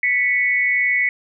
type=tone pair together; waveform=sine; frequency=1975.1 / 2217 Hz; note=B6 / C#7; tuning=0 / 0 cents; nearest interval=major second; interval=200 cents; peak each=-18 / -18 dBFS; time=0.03-1.09 s; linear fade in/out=2 ms; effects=none